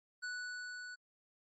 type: tone with level ramp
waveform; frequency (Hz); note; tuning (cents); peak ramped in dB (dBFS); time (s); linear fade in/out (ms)
square; 1480; F#6; 0; -39 to -46; 0.22-0.96; 20
effects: MP3 32 kbps